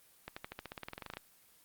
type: accelerating click train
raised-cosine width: 0.3 ms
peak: -25 dBFS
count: 17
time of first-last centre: 0.28-1.17 s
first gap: 85 ms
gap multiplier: 0.94
effects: white hiss -64 dBFS RMS until 1.64 s + Opus 24 kbps